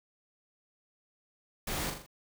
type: noise with echo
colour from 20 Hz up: pink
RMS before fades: -35 dBFS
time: 1.67-1.9 s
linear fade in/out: 5 ms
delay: 41 ms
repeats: 4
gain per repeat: -5 dB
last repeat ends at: 2.064 s
effects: none